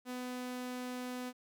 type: tone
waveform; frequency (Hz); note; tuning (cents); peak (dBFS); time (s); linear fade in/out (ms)
sawtooth; 250.1; B3; +22; -35; 0.05-1.33; 50
effects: none